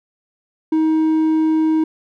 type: tone with hard clipping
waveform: sine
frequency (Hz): 316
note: D#4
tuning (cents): +27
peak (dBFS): -14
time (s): 0.72-1.84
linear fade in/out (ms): 5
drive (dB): 3
effects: none